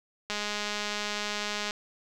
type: click train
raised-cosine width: 0.2 ms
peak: -15 dBFS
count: 294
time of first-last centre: 0.3-1.709 s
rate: 208 Hz
effects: none